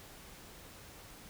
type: silence
effects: pink hiss -53 dBFS RMS until 1.29 s